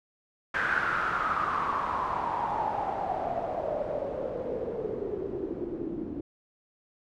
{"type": "noise with low-pass filter sweep", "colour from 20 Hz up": "white", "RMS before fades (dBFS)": -31, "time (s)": [0.54, 6.21], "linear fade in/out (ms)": 5, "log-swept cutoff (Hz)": [1600, 300], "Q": 7, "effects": []}